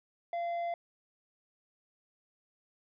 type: tone with tanh clipping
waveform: sine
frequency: 687 Hz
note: F5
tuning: 29 cents flat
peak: -33 dBFS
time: 0.33-0.74 s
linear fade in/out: 2 ms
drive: 6 dB
effects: none